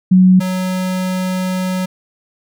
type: tone pair in turn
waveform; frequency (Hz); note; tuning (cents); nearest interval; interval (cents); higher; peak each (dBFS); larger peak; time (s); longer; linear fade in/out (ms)
sine / square; 185 / 185; F#3 / F#3; 0 / 0; unison; 0; neither; -5 / -17; first; 0.11-0.4 / 0.4-1.86; second; 10
effects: none